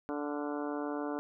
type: harmonic tone with a mistuned harmonic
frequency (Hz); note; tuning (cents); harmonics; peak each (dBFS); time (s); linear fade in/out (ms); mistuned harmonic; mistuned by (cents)
146.4; D3; -5; 2 / 3 / 4 / 5 / 6 / 7 / 8 / 9 / 10; -36 / -40 / -42 / -44 / -46 / -47 / -48 / -49 / -50; 0.09-1.19; 0; 9; +54
effects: none